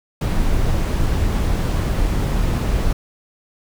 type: noise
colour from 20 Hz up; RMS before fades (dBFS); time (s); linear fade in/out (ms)
brown; -18; 0.21-2.93; 5
effects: none